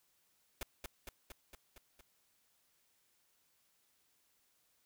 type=noise with echo; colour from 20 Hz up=pink; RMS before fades=-41 dBFS; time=0.61-0.63 s; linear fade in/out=2 ms; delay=230 ms; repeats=6; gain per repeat=-3 dB; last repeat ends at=2.01 s; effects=white hiss -75 dBFS RMS until 4.85 s